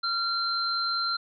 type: tone pair together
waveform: sine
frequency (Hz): 1375 / 4120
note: F6 / C8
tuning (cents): -27 / -28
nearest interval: octave + perfect fifth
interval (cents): 1899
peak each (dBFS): -28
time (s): 0.03-1.17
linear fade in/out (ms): 10
effects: none